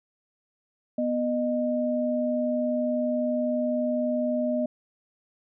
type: tone pair together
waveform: sine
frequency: 245.9 / 614 Hz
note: B3 / D#5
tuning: -7 / -23 cents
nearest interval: octave + major third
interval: 1584 cents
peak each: -26 dBFS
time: 0.98-4.66 s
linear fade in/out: 5 ms
effects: none